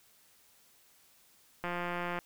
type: click train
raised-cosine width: 0.5 ms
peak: -21 dBFS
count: 97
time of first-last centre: 1.64-2.189 s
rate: 175 Hz
effects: white hiss -64 dBFS RMS until 2.25 s